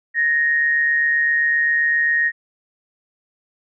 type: tone pair together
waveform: sine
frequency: 1716.4 / 1864 Hz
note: A6 / A#6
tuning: -43 / -1 cents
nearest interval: minor second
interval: 142 cents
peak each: -26 / -15 dBFS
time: 0.14-2.32 s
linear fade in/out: 50 ms
effects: none